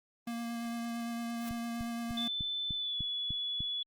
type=tone with vibrato; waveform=square; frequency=233.7 Hz; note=A#3; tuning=5 cents sharp; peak=-36 dBFS; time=0.27-2.28 s; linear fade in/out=5 ms; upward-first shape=sine; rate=8.8 Hz; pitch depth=12 cents each way
type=noise with exponential growth; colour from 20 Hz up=white; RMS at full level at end=-44 dBFS; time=1.31-1.49 s; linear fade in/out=1 ms; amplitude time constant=38 ms
type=click train; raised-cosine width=5 ms; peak=-28 dBFS; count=8; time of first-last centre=1.51-3.606 s; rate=3.34 Hz
type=tone with pitch glide; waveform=sine; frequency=3520 to 3410 Hz; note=A7 to G#7; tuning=0 to +45 cents; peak=-33 dBFS; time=2.17-3.83 s; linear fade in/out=5 ms; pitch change=-55 cents; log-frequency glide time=2.75-2.98 s
effects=Opus 32 kbps